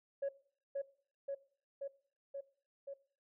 sine tone with echo, 554.4 Hz, C#5, in tune, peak -32 dBFS, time 0.22-0.29 s, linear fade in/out 10 ms, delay 530 ms, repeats 5, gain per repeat -2 dB, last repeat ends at 2.94 s, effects noise-tail reverb RT60 0.5 s tail -18 dB re dry + tanh soft clip ceiling -32 dBFS

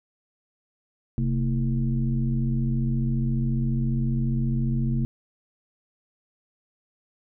sine tone with frequency modulation, 131.9 Hz, C3, 14 cents sharp, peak -21 dBFS, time 1.18-5.05 s, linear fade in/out 0 ms, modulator 94.6 Hz, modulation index 1.1, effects none

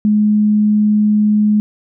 sine tone, 210.7 Hz, G#3, 25 cents sharp, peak -9 dBFS, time 0.05-1.6 s, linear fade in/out 0 ms, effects none

